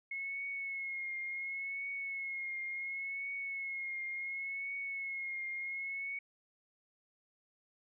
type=tone with vibrato; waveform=sine; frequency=2174 Hz; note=C#7; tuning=34 cents flat; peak=-37 dBFS; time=0.11-6.19 s; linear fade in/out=5 ms; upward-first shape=triangle; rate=0.7 Hz; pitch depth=45 cents each way; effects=none